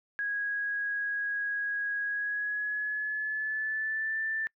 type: tone with pitch glide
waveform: sine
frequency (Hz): 1653 to 1771.6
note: G#6 to A6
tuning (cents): -9 to +11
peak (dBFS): -29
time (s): 0.19-4.47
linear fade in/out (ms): 0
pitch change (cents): +120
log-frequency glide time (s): 2.05-4.19
effects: noise-tail reverb RT60 0.1 s tail -26 dB re dry